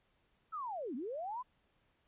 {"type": "linear two-way sweep", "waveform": "sine", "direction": "down then up", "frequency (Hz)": [1344, 223.3, 1046], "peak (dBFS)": -38, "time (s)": [0.52, 1.43], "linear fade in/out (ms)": 20, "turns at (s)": 0.95, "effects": ["pink hiss -75 dBFS RMS until 2.07 s", "resampled to 8000 Hz"]}